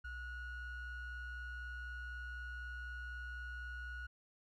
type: ring-modulated tone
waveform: triangle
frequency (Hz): 698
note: F5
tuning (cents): -1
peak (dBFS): -38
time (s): 0.04-4.07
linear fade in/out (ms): 10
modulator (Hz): 760
effects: none